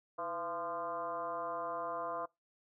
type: tone with frequency modulation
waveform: sine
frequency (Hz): 857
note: A5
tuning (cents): -46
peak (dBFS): -36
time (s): 0.18-2.26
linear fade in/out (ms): 10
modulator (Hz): 178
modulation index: 2.2
effects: noise-tail reverb RT60 0.2 s tail -23 dB re dry